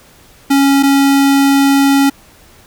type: tone pair in turn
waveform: square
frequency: 276.8 / 276.8 Hz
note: C#4 / C#4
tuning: -2 / -2 cents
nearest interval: unison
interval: 0 cents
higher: neither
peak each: -8 dBFS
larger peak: neither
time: 0.5-0.83 / 0.83-2.1 s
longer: second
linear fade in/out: 10 ms
effects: pink hiss -44 dBFS RMS until 2.66 s